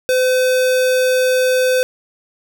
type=tone; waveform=square; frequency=510 Hz; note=C5; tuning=44 cents flat; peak=-13 dBFS; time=0.09-1.83 s; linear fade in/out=0 ms; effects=none